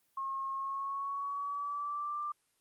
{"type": "tone with pitch glide", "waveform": "sine", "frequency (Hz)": [1080, 1184.6], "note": ["C#6", "D6"], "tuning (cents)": [-45, 15], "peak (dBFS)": -34, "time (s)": [0.17, 2.32], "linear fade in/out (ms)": 5, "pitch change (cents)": 160, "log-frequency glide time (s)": [0.54, 2.21], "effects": ["white hiss -74 dBFS RMS until 2.6 s", "Opus 32 kbps"]}